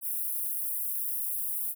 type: high-pass noise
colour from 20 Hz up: white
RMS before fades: -32 dBFS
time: 0.01-1.75 s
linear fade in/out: 50 ms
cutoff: 10000 Hz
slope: 48 dB/octave
effects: none